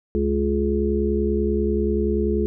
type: harmonic tone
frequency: 70.3 Hz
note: C#2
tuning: 25 cents sharp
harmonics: 1 / 3 / 5 / 6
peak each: -24 / -24 / -24 / -24 dBFS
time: 0.15-2.46 s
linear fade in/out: 0 ms
effects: none